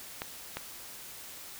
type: clicks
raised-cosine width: 0.3 ms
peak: -18 dBFS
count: 2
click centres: 0.219 / 0.57 s
effects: white hiss -46 dBFS RMS until 1.59 s